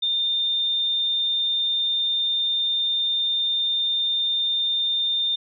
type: tone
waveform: sine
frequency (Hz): 3615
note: A7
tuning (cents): +46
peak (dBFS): -20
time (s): 0.02-5.36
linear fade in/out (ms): 10
effects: none